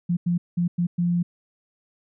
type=tone bursts at uneven times; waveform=sine; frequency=174 Hz; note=F3; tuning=6 cents flat; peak=-19 dBFS; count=5; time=0.09-0.17 / 0.26-0.38 / 0.57-0.68 / 0.78-0.87 / 0.98-1.23 s; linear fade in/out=10 ms; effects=none